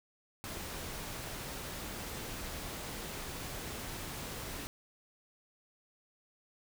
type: noise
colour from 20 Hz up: pink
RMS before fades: -42 dBFS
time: 0.44-4.67 s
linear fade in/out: 0 ms
effects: none